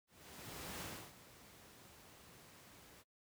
pink noise with ADSR envelope, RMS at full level -45 dBFS, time 0.07-3.04 s, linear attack 740 ms, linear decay 310 ms, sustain -15 dB, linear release 36 ms, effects noise-tail reverb RT60 0.1 s tail -22 dB re dry + high-pass 80 Hz 12 dB/octave

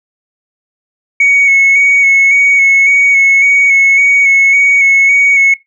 sine tone with vibrato, 2217 Hz, C#7, in tune, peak -3 dBFS, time 1.2-5.54 s, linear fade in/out 5 ms, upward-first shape square, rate 1.8 Hz, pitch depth 19 cents each way, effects noise-tail reverb RT60 0.2 s tail -21 dB re dry + tanh soft clip ceiling -2 dBFS

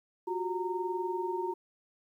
sine tone cluster, 359.2 / 379.6 / 922 Hz, F4 / F#4 / A#5, +49 / +44 / -19 cents, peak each -34 / -37 / -35 dBFS, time 0.27-1.54 s, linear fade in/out 10 ms, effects 11-bit

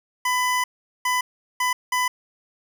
25% pulse tone bursts at uneven times, 1000 Hz, B5, 21 cents sharp, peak -16 dBFS, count 4, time 0.25-0.64 / 1.05-1.21 / 1.6-1.73 / 1.92-2.08 s, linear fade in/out 5 ms, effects none

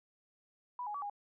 sine tone with pitch steps, 985 / 833 / 1144 / 817 Hz, B5 / G#5 / D6 / G#5, -5 / +5 / -46 / -29 cents, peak -37 dBFS, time 0.79-1.098 s, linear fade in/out 2 ms, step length 77 ms, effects none

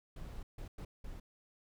brown noise bursts at uneven times, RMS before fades -45 dBFS, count 4, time 0.16-0.43 / 0.58-0.68 / 0.78-0.85 / 1.04-1.2 s, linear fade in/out 5 ms, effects none

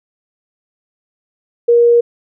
sine tone, 473.2 Hz, A#4, 26 cents sharp, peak -6 dBFS, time 1.68-2.01 s, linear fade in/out 10 ms, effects none

